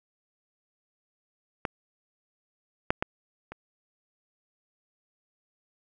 clicks, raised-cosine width 0.5 ms, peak -13 / -7 / -11 / -24 dBFS, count 4, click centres 1.652 / 2.905 / 3.025 / 3.52 s, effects none

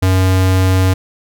square tone, 93.6 Hz, F#2, 20 cents sharp, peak -10 dBFS, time 0.02-0.94 s, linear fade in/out 10 ms, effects none

